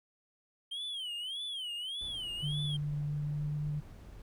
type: tone with vibrato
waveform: triangle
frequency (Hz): 3136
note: G7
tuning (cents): 0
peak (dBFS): -35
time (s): 0.71-2.77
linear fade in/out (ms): 10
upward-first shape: sine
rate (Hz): 1.7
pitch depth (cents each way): 180
type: noise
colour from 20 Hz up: brown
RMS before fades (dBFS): -49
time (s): 2.01-4.22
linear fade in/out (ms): 2
type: tone with pitch glide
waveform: sine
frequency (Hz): 146.83 to 148.62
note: D3 to D3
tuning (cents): 0 to +21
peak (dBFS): -32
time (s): 2.42-3.81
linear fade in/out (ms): 20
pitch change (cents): +21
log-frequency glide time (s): 3.02-3.55
effects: none